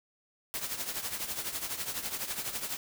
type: noise with tremolo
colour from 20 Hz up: white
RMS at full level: -33 dBFS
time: 0.54-2.77 s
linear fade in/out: 0 ms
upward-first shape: triangle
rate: 12 Hz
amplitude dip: 75%
effects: none